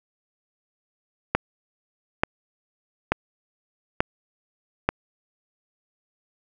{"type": "click train", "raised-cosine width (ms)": 0.5, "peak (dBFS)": -3, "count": 5, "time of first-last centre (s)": [1.35, 4.89], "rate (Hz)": 1.13, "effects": []}